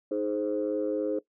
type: chord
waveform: sine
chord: Ab major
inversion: second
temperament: equal with one note detuned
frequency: 311.1 / 419.9 / 523.3 Hz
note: Eb4 / Ab4 / C5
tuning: 0 / +19 / 0 cents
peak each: -30 dBFS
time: 0.11-1.19 s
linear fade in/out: 5 ms
effects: noise-tail reverb RT60 0.1 s tail -18 dB re dry + tanh soft clip ceiling -19 dBFS